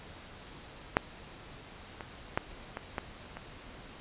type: clicks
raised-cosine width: 0.5 ms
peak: -7 / -24 / -12 / -21 / -17 / -25 dBFS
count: 6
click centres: 0.969 / 2.008 / 2.375 / 2.771 / 2.982 / 3.37 s
effects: pink hiss -49 dBFS RMS until 4 s + resampled to 8000 Hz